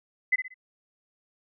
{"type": "tone with echo", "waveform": "sine", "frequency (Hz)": 2021, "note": "B6", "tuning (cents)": 39, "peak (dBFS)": -18, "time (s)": [0.32, 0.36], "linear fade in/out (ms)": 10, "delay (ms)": 61, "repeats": 3, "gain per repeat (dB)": -9, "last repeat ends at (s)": 0.543, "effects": []}